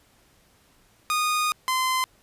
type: tone pair in turn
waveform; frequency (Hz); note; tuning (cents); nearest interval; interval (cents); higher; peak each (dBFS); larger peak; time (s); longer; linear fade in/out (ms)
sawtooth; 1232 / 1032.4; D#6 / C6; -17 / -23; minor third; 306; first; -18; neither; 1.1-1.52 / 1.68-2.04; first; 0
effects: pink hiss -60 dBFS RMS until 2.22 s + resampled to 32000 Hz